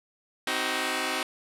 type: chord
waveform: 5% pulse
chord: C diminished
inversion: none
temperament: just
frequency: 261.6 / 314 / 376.7 Hz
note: C4 / Eb4 / Gb4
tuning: 0 / +16 / +31 cents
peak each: -20 dBFS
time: 0.47-1.23 s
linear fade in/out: 2 ms
effects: low-pass 11000 Hz 12 dB/octave